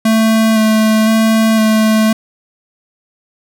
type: tone with vibrato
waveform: square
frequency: 220 Hz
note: A3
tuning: in tune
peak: -9 dBFS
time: 0.05-2.13 s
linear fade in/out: 5 ms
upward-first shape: square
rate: 0.98 Hz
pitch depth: 14 cents each way
effects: none